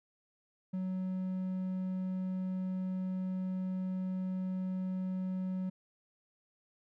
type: tone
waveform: triangle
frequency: 186.1 Hz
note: F#3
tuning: 10 cents sharp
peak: -31 dBFS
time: 0.73-5.7 s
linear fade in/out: 10 ms
effects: none